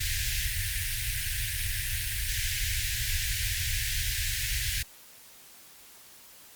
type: band-stop noise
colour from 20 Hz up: pink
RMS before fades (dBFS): -30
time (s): 0-4.83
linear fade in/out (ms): 10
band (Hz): 120 to 1600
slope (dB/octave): 96
effects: white hiss -52 dBFS RMS until 6.55 s + Opus 48 kbps